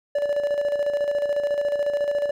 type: tone with tremolo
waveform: triangle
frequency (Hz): 578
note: D5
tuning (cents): -28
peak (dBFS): -17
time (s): 0.15-2.31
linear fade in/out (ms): 5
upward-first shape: square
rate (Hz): 14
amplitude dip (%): 50
effects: none